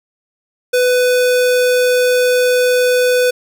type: tone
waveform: square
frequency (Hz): 498.4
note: B4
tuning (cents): +16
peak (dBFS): -11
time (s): 0.73-3.31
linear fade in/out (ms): 10
effects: none